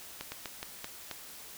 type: slowing click train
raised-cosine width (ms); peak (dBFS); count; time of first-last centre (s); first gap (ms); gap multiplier
0.2; -20; 6; 0.21-1.113; 110; 1.25
effects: white hiss -48 dBFS RMS until 1.57 s